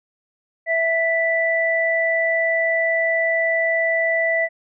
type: tone pair together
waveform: sine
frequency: 659.3 / 1975.7 Hz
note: E5 / B6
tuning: 0 / 0 cents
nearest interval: octave + perfect fifth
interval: 1900 cents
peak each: -20 / -19 dBFS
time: 0.66-4.49 s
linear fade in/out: 50 ms
effects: none